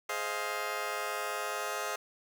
15% pulse chord, F minor seventh, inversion first, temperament just, 419.1 / 523.8 / 628.6 / 698.5 Hz, Ab4 / C5 / Eb5 / F5, +16 / +2 / +18 / 0 cents, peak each -33 dBFS, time 0.09-1.96 s, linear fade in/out 5 ms, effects none

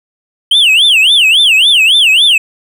triangle tone with vibrato, 3006 Hz, F#7, 27 cents sharp, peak -3 dBFS, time 0.51-2.38 s, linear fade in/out 5 ms, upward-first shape sine, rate 3.6 Hz, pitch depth 300 cents each way, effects none

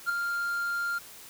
triangle tone with ADSR envelope, 1396.9 Hz, F6, in tune, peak -20 dBFS, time 0.06-0.99 s, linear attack 35 ms, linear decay 5 ms, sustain -6 dB, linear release 15 ms, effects white hiss -48 dBFS RMS until 1.29 s

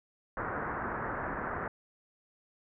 white low-pass noise, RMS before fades -36 dBFS, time 0.37-1.68 s, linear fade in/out 2 ms, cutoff 1700 Hz, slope 48 dB/octave, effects none

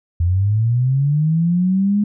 sine linear sweep, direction up, 83 to 209.6 Hz, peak -13 dBFS, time 0.2-2.04 s, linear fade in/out 5 ms, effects none

